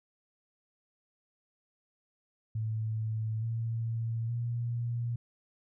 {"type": "tone with pitch steps", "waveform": "sine", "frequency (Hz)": [110.1, 114.25, 118.55], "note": ["A2", "A#2", "A#2"], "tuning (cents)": [2, -34, 30], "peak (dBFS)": -30, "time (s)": [2.55, 5.16], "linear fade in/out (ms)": 5, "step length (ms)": 870, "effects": []}